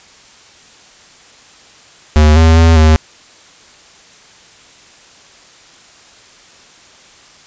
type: tone with pitch steps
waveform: square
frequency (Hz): 76.3 / 80.8 / 82 / 78.5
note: D#2 / E2 / E2 / D#2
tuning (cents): -33 / -34 / -9 / +16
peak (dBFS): -5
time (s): 2.16-2.96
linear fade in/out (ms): 0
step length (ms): 200
effects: white hiss -42 dBFS RMS until 7.46 s + resampled to 16000 Hz